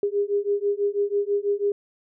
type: beating tone pair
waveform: sine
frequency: 403.2 / 409.3 Hz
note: G4 / G#4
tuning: +49 / -25 cents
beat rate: 6.1 Hz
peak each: -24 dBFS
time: 0.03-1.72 s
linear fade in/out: 2 ms
effects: none